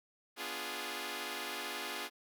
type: chord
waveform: 5% pulse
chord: B diminished seventh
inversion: none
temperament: equal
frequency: 246.9 / 293.7 / 349.2 / 415.3 Hz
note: B3 / D4 / F4 / Ab4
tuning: 0 / 0 / 0 / 0 cents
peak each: -35 / -35 / -32 / -31 dBFS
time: 0.36-2.1 s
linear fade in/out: 50 ms
effects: none